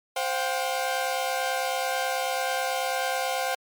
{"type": "chord", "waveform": "sawtooth", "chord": "C suspended fourth", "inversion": "none", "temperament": "equal with one note detuned", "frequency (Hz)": [523.3, 714.8, 784], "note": ["C5", "F5", "G5"], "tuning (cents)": [0, 40, 0], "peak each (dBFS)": -26, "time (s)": [0.16, 3.55], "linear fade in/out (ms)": 5, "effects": ["MP3 96 kbps"]}